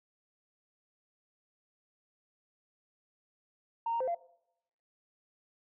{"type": "tone with pitch steps", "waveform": "sine", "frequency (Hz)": [921, 930, 516, 687], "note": ["A#5", "A#5", "C5", "F5"], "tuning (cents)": [-21, -4, -24, -29], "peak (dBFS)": -29, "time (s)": [3.86, 4.148], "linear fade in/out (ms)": 5, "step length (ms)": 72, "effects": ["noise-tail reverb RT60 0.8 s tail -21 dB re dry", "tanh soft clip ceiling -25 dBFS"]}